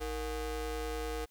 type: ring-modulated tone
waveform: 35% pulse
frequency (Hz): 260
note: C4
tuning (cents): -11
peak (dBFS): -30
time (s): 0-1.26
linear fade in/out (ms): 20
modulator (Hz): 205
effects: white hiss -71 dBFS RMS until 1.3 s